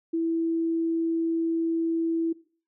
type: tone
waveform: sine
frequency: 329.6 Hz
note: E4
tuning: in tune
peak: -23 dBFS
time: 0.13-2.33 s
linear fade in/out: 10 ms
effects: noise-tail reverb RT60 0.4 s tail -19 dB re dry